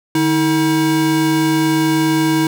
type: tone pair together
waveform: square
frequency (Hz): 150.78 / 319.5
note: D3 / D#4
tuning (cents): +46 / +46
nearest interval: octave + minor second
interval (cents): 1300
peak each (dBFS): -21 / -14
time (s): 0.15-2.47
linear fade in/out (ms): 2
effects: none